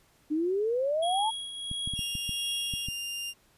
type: exponential sweep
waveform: sine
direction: up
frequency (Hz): 295.2 to 909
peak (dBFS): -25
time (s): 0.3-1.31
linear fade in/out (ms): 20
type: tone with tremolo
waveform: square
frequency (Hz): 3311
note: G#7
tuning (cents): -6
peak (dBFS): -31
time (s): 1.02-2.87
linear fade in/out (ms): 10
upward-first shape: triangle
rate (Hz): 1.5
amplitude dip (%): 60
type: clicks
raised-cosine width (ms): 5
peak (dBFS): -25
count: 8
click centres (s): 1.714 / 1.875 / 1.937 / 1.992 / 2.153 / 2.293 / 2.738 / 2.886
type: tone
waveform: sawtooth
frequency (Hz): 2800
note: F7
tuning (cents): +4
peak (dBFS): -30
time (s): 1.95-3.34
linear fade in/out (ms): 50
effects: pink hiss -64 dBFS RMS until 3.57 s + resampled to 32000 Hz